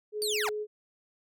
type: tone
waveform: sine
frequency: 422.9 Hz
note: G#4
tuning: 31 cents sharp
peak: -31 dBFS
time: 0.12-0.67 s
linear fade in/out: 50 ms
type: linear sweep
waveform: 25% pulse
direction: down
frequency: 4701 to 661 Hz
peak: -25 dBFS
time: 0.22-0.49 s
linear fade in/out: 0 ms
effects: none